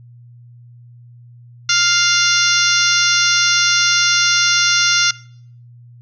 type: harmonic tone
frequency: 699 Hz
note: F5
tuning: 1 cent sharp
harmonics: 2 / 3 / 4 / 5 / 6 / 7 / 8 / 9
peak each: -18 / -22 / -21 / -21 / -21 / -24 / -18 / -22 dBFS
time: 1.69-5.11 s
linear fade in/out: 5 ms
effects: noise-tail reverb RT60 0.6 s tail -21 dB re dry + added 120 Hz sine -39 dBFS peak until 6.01 s